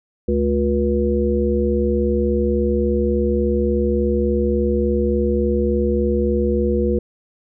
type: harmonic tone with a mistuned harmonic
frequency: 71.7 Hz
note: D2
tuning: 41 cents flat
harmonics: 1 / 3 / 5 / 7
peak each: -21 / -21 / -21 / -21 dBFS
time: 0.28-6.99 s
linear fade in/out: 5 ms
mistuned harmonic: 7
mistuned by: -70 cents
effects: none